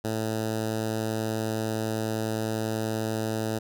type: tone with notch filter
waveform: 10% pulse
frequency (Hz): 110.3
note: A2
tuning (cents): +5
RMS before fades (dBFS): -29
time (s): 0.04-3.59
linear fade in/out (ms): 10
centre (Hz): 2200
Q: 1.2
effects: none